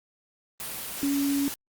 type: tone in noise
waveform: sine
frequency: 280.9 Hz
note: C#4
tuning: 23 cents sharp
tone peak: -23 dBFS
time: 1.03-1.48 s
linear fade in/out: 0 ms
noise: white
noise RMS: -35 dBFS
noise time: 0.6-1.54 s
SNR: +9 dB
effects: Opus 32 kbps